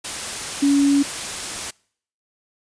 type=tone in noise; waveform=sine; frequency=281.5 Hz; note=C#4; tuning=27 cents sharp; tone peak=-13 dBFS; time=0.62-1.03 s; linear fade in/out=10 ms; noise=white; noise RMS=-28 dBFS; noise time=0.04-1.71 s; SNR=+12 dB; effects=noise-tail reverb RT60 0.6 s tail -26 dB re dry + resampled to 22050 Hz